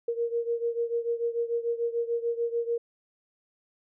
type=beating tone pair; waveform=sine; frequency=466.2 / 473 Hz; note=A#4 / A#4; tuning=0 / +25 cents; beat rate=6.8 Hz; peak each=-28 / -31 dBFS; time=0.08-2.78 s; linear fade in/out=5 ms; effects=none